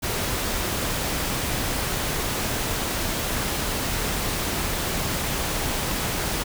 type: noise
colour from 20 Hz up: pink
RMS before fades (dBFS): -26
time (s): 0.02-6.44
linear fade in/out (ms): 20
effects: none